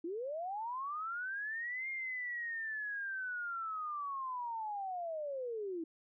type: linear two-way sweep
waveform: sine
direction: up then down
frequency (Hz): 315.8 to 2134 to 315.8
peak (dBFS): -37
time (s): 0.04-5.84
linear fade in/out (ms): 5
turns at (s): 1.89
effects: none